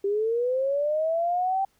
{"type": "linear sweep", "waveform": "sine", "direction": "up", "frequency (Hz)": [392, 784], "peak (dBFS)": -22, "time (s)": [0.04, 1.65], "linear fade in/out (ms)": 5, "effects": ["pink hiss -67 dBFS RMS until 1.79 s"]}